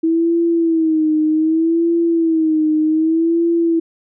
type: tone with vibrato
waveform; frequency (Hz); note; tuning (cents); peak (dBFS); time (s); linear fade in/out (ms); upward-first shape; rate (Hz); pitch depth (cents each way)
sine; 323; E4; -35; -12; 0.03-3.8; 10; sine; 0.65; 77
effects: none